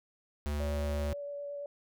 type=tone; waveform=square; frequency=73.6 Hz; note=D2; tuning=4 cents sharp; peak=-32 dBFS; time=0.46-1.13 s; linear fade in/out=0 ms
type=tone with vibrato; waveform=sine; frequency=573 Hz; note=D5; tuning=43 cents flat; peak=-37 dBFS; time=0.6-1.66 s; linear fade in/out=2 ms; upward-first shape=square; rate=8.9 Hz; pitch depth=8 cents each way
effects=none